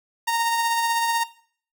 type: tone with tremolo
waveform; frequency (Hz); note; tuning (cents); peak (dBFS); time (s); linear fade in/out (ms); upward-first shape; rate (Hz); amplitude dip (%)
sawtooth; 926; A#5; -12; -16; 0.27-1.24; 10; sine; 16; 35
effects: noise-tail reverb RT60 0.5 s tail -17 dB re dry